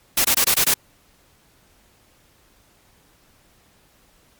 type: noise bursts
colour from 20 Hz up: white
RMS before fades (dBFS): -17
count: 6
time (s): 0.17-0.741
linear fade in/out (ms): 5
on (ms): 76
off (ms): 23
effects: pink hiss -57 dBFS RMS until 4.39 s + MP3 96 kbps